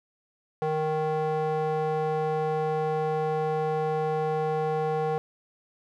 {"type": "tone with band-pass filter", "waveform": "square", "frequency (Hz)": 155.56, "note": "D#3", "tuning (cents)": 0, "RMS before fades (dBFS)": -27, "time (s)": [0.62, 5.18], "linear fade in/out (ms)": 0, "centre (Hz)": 620, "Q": 3, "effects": []}